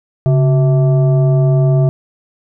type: tone with frequency modulation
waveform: sine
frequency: 138.59 Hz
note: C#3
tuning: in tune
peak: -8 dBFS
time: 0.26-1.89 s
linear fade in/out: 0 ms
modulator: 513 Hz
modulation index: 0.5
effects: none